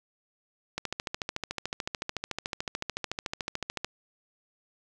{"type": "click train", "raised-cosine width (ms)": 0.2, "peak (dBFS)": -14, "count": 43, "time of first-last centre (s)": [0.78, 3.846], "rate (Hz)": 13.7, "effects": []}